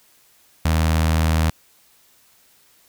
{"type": "tone with notch filter", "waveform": "sawtooth", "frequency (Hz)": 79.9, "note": "D#2", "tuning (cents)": 47, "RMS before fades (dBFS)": -18, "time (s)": [0.65, 1.5], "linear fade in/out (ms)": 5, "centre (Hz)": 380, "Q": 1.5, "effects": ["white hiss -56 dBFS RMS until 2.88 s"]}